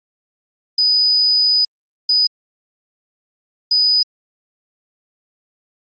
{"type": "tone bursts at uneven times", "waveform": "sine", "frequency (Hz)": 4978, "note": "D#8", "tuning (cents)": 0, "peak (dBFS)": -11, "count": 3, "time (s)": [[0.78, 1.65], [2.09, 2.27], [3.71, 4.03]], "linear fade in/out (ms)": 5, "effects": ["Opus 24 kbps"]}